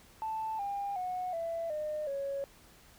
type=tone with pitch steps; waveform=sine; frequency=880 / 802.3 / 731.5 / 666.9 / 608 / 554.4 Hz; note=A5 / G5 / F#5 / E5 / D#5 / C#5; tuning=0 / +40 / -20 / +20 / -40 / 0 cents; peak=-32 dBFS; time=0.22-2.44 s; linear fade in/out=0 ms; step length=370 ms; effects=tanh soft clip ceiling -28 dBFS + pink hiss -59 dBFS RMS until 2.98 s